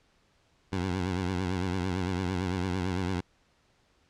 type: tone with vibrato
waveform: 15% pulse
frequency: 91.8 Hz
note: F#2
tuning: 13 cents flat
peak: -22 dBFS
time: 0.72-3.21 s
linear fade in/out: 10 ms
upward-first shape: triangle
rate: 8.9 Hz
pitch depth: 110 cents each way
effects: pink hiss -67 dBFS RMS until 4.09 s + low-pass 6000 Hz 12 dB/octave